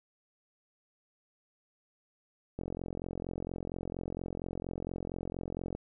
click train, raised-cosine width 2 ms, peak -24 dBFS, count 141, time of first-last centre 2.59-5.75 s, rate 44.3 Hz, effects none

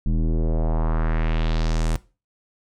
square tone with low-pass filter sweep, 40.1 Hz, E1, 47 cents flat, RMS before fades -21 dBFS, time 0.06-1.96 s, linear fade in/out 0 ms, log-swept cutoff 210 to 9700 Hz, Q 1.9, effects noise-tail reverb RT60 0.3 s tail -18 dB re dry

